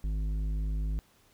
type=tone with tanh clipping; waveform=triangle; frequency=52 Hz; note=G#1; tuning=3 cents sharp; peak=-30 dBFS; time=0.04-0.99 s; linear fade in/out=0 ms; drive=14 dB; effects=pink hiss -64 dBFS RMS until 1.33 s